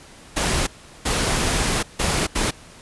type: noise bursts at uneven times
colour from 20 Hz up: pink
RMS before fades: -21 dBFS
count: 4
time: 0.36-0.67 / 1.05-1.83 / 1.99-2.27 / 2.35-2.51 s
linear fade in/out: 10 ms
effects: pink hiss -45 dBFS RMS until 2.81 s + resampled to 24000 Hz